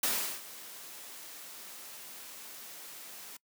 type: noise with ADSR envelope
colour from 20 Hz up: white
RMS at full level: -29 dBFS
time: 0.03-3.37 s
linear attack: 4 ms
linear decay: 370 ms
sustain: -18 dB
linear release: 4 ms
effects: noise-tail reverb RT60 0.1 s tail -24 dB re dry + high-pass 200 Hz 12 dB/octave